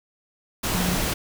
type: tone in noise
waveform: sine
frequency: 179.7 Hz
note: F3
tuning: 50 cents sharp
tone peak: -23 dBFS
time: 0.74-0.96 s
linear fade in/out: 10 ms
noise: pink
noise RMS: -25 dBFS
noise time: 0.63-1.14 s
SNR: -1 dB
effects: none